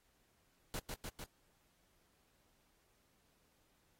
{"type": "noise with echo", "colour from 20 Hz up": "pink", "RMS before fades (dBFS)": -42, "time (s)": [0.74, 0.79], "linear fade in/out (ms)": 0, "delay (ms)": 150, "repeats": 3, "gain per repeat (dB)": -2, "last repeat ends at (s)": 1.24, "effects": ["pink hiss -75 dBFS RMS until 3.99 s", "AAC 48 kbps"]}